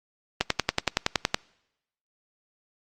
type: click train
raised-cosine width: 0.2 ms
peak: -3 dBFS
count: 11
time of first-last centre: 0.41-1.345 s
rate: 10.7 Hz
effects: noise-tail reverb RT60 0.9 s tail -26 dB re dry + Opus 32 kbps